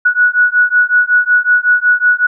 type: beating tone pair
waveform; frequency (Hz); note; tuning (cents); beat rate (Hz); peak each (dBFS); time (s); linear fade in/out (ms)
sine; 1465 / 1470.4; F#6 / F#6; -18 / -11; 5.4; -11; 0.05-2.27; 10
effects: none